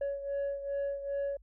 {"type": "beating tone pair", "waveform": "sine", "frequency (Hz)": [560, 562.5], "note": ["C#5", "C#5"], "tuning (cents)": [18, 25], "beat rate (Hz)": 2.5, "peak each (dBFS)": [-31, -36], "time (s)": [0.01, 1.37], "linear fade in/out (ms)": 5, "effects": ["tanh soft clip ceiling -29 dBFS", "added 50 Hz sine -56 dBFS peak until 1.42 s"]}